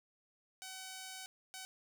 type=tone bursts at uneven times; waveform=5% pulse; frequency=756 Hz; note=F#5; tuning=37 cents sharp; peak=-34 dBFS; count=2; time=0.62-1.26 / 1.54-1.65 s; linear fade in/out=0 ms; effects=none